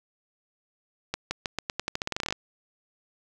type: accelerating click train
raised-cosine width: 0.2 ms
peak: -11 dBFS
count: 18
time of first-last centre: 1.14-2.325 s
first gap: 170 ms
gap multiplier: 0.87
effects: none